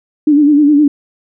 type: tone with vibrato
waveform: sine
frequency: 293.7 Hz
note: D4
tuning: in tune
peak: -5 dBFS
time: 0.27-0.88 s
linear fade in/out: 5 ms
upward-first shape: sine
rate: 9.7 Hz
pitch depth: 69 cents each way
effects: none